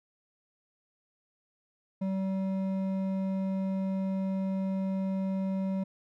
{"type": "tone with hard clipping", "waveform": "triangle", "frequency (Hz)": 191.5, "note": "G3", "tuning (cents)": -40, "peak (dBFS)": -30, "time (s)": [2.01, 5.84], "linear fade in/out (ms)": 10, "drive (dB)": 12, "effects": []}